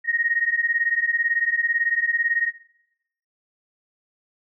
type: beating tone pair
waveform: sine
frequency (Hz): 1858 / 1876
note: A#6 / A#6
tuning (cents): -6 / +11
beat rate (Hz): 18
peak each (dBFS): -23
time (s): 0.04-2.52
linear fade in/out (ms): 50
effects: noise-tail reverb RT60 0.8 s tail -18 dB re dry